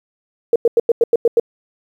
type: tone bursts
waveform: sine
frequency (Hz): 466.2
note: A#4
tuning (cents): 0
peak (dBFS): -8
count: 8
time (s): 0.53-1.398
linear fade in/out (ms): 2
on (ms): 28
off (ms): 92
effects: 8-bit